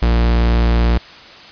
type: tone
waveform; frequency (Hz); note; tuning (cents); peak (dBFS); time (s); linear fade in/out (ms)
45% pulse; 58.27; A#1; 0; -11; 0.02-0.98; 5
effects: white hiss -38 dBFS RMS until 1.51 s + resampled to 11025 Hz